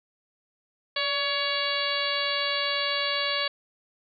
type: harmonic tone with a mistuned harmonic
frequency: 562 Hz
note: C#5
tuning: 24 cents sharp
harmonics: 1 / 2 / 3 / 4 / 5 / 6 / 7 / 8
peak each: -33 / -33 / -33 / -33 / -33 / -33 / -33 / -33 dBFS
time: 0.96-3.48 s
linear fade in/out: 5 ms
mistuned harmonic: 1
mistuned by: +42 cents
effects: none